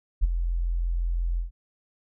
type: tone with ADSR envelope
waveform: sine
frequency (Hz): 42.85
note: F1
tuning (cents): -32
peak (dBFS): -14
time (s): 0.21-1.51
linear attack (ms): 29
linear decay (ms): 21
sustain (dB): -9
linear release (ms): 130
effects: none